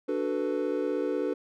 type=chord; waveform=triangle; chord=B minor seventh; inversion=first; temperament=equal with one note detuned; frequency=293.7 / 370 / 440 / 496.2 Hz; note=D4 / F#4 / A4 / B4; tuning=0 / 0 / 0 / +8 cents; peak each=-30 / -31 / -30 / -30 dBFS; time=0.08-1.34 s; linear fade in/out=10 ms; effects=none